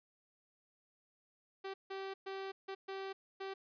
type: tone bursts at uneven times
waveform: sawtooth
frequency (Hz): 387.1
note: G4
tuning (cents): -22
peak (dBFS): -37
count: 6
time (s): 1.64-1.74 / 1.9-2.14 / 2.26-2.52 / 2.68-2.75 / 2.88-3.13 / 3.4-3.54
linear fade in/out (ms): 10
effects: resampled to 11025 Hz